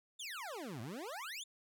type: exponential two-way sweep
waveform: 25% pulse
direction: down then up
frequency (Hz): 3729 to 104.5 to 3729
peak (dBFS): -39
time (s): 0.19-1.44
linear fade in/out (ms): 10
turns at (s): 0.81
effects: none